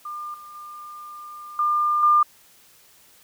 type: tone with level steps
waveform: sine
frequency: 1200 Hz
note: D6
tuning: 37 cents sharp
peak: -30 / -39 / -36 / -18 / -13 dBFS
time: 0.05-2.23 s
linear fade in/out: 5 ms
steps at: 0.34 / 0.55 / 1.59 / 2.03 s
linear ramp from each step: 2 ms
effects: white hiss -54 dBFS RMS until 3.23 s